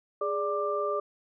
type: tone cluster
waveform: sine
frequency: 413.4 / 586 / 1184 Hz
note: G#4 / D5 / D6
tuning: -8 / -4 / +14 cents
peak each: -31 dBFS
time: 0.21-1 s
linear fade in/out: 5 ms
effects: none